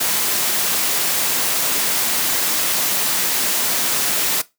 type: noise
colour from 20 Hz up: white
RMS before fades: -19 dBFS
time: 0-4.42 s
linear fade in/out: 10 ms
effects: noise-tail reverb RT60 0.2 s tail -18 dB re dry + high-pass 150 Hz 12 dB/octave